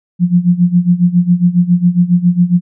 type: tone with tremolo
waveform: sine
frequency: 176.4 Hz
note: F3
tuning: 18 cents sharp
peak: -4 dBFS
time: 0.19-2.61 s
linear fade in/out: 50 ms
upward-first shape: sine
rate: 7.3 Hz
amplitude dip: 85%
effects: none